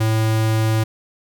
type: tone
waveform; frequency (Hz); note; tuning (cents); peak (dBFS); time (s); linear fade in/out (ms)
square; 110.5; A2; +8; -16; 0-0.84; 10
effects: none